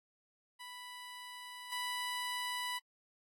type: tone with level steps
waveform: 15% pulse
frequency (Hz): 987.8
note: B5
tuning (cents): 0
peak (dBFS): -40 / -30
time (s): 0.59-2.79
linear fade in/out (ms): 20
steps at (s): 1.72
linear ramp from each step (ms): 2
effects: AAC 48 kbps